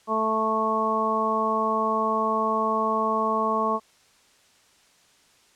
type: harmonic tone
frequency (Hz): 220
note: A3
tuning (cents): 0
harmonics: 1 / 2 / 3 / 4 / 5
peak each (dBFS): -30 / -29 / -29 / -30 / -24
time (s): 0.07-3.8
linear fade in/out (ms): 50
effects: white hiss -59 dBFS RMS until 5.55 s + low-pass 8000 Hz 12 dB/octave